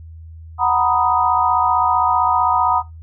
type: chord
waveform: sine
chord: B major seventh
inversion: second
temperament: equal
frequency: 740 / 932.3 / 987.8 / 1244.5 Hz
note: F#5 / A#5 / B5 / D#6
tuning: 0 / 0 / 0 / 0 cents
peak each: -19 dBFS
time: 0.58-2.83 s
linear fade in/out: 50 ms
effects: noise-tail reverb RT60 0.2 s tail -18 dB re dry + added 81 Hz sine -34 dBFS peak until 3.02 s